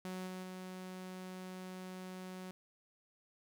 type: tone with level steps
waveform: sawtooth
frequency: 185 Hz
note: F#3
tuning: in tune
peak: -37 / -39 / -41 dBFS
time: 0.05-2.51 s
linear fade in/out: 0 ms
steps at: 0.26 / 0.42 s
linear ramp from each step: 20 ms
effects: none